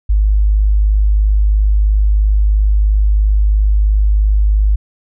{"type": "tone", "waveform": "sine", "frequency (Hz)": 51.5, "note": "G#1", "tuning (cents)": -14, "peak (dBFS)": -8, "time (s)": [0.09, 4.76], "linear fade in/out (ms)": 10, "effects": []}